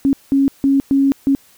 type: tone bursts at uneven times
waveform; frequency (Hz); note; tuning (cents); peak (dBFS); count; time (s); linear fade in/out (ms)
sine; 274.7; C#4; -16; -10; 5; 0.05-0.13 / 0.32-0.48 / 0.64-0.8 / 0.91-1.12 / 1.27-1.35; 0
effects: white hiss -50 dBFS RMS until 1.57 s